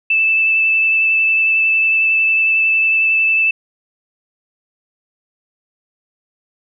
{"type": "tone with vibrato", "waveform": "sine", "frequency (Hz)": 2637, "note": "E7", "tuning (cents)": 0, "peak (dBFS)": -11, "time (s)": [0.1, 3.51], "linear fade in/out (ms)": 5, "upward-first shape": "sine", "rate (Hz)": 11, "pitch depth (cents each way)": 10, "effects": []}